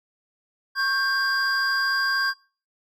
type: tone cluster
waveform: triangle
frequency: 1100 / 1581 / 4816 Hz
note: C#6 / G6 / D8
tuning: -14 / +14 / +43 cents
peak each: -26 / -20 / -26 dBFS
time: 0.75-2.34 s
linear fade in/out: 50 ms
effects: noise-tail reverb RT60 0.4 s tail -26 dB re dry + tanh soft clip ceiling -13 dBFS